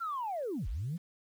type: linear two-way sweep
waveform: sine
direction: down then up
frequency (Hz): 1401 to 37.34 to 181.5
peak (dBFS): -32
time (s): 0-0.98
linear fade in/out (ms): 20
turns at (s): 0.68
effects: tanh soft clip ceiling -29 dBFS + 10-bit